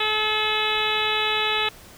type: harmonic tone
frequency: 430 Hz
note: A4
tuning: 40 cents flat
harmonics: 1 / 2 / 3 / 4 / 5 / 6 / 7 / 8 / 9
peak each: -30 / -29 / -29 / -31 / -31 / -27 / -31 / -28 / -29 dBFS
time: 0-1.69 s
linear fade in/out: 5 ms
effects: pink hiss -46 dBFS RMS until 1.97 s